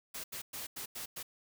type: noise bursts at uneven times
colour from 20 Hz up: white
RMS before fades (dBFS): -42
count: 6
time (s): 0.14-0.24 / 0.32-0.42 / 0.53-0.67 / 0.76-0.86 / 0.95-1.06 / 1.16-1.23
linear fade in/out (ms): 10
effects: none